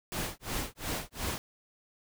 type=noise with tremolo; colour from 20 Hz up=pink; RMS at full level=-33 dBFS; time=0.12-1.38 s; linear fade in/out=0 ms; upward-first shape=sine; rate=2.8 Hz; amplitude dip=100%; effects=none